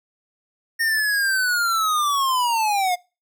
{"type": "linear sweep", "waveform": "square", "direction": "down", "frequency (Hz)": [1841, 701], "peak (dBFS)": -19, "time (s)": [0.79, 2.96], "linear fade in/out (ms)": 20, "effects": ["noise-tail reverb RT60 0.3 s tail -24 dB re dry"]}